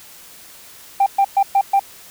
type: tone bursts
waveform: sine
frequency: 790 Hz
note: G5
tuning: 13 cents sharp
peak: -9 dBFS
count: 5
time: 1-1.795 s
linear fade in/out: 5 ms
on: 63 ms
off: 120 ms
effects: tanh soft clip ceiling -8 dBFS + white hiss -42 dBFS RMS until 2.1 s